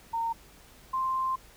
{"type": "tone pair in turn", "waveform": "sine", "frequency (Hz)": [917, 1047], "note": ["A#5", "C6"], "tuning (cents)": [-29, 1], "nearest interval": "major second", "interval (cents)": 230, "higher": "second", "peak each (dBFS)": [-27, -26], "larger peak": "second", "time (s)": [[0.13, 0.33], [0.93, 1.36]], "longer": "second", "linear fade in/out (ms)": 10, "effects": ["added 50 Hz sine -59 dBFS peak until 1.56 s", "pink hiss -55 dBFS RMS until 1.56 s"]}